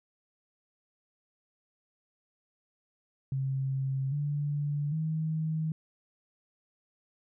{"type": "tone with pitch steps", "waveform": "sine", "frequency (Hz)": [134.4, 145.72, 157.99], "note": ["C3", "D3", "D#3"], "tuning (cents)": [47, -13, 27], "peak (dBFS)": -28, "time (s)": [3.32, 5.72], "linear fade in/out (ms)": 2, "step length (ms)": 800, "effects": []}